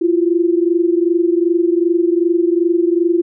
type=tone pair together; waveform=sine; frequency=337.5 / 360.1 Hz; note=E4 / F#4; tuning=+41 / -47 cents; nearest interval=minor second; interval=112 cents; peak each=-13 / -16 dBFS; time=0.01-3.22 s; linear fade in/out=10 ms; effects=none